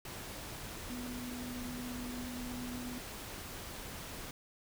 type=tone in noise; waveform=sine; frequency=246.9 Hz; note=B3; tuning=in tune; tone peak=-41 dBFS; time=0.9-2.98 s; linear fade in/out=2 ms; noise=pink; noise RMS=-45 dBFS; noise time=0.05-4.31 s; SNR=+1 dB; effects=none